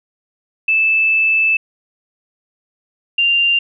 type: tone pair in turn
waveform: sine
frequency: 2630 / 2786 Hz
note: E7 / F7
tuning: -5 / -5 cents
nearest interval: minor second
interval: 100 cents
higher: second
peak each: -11 dBFS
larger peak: neither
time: 0.68-1.57 / 3.18-3.59 s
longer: first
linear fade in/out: 5 ms
effects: none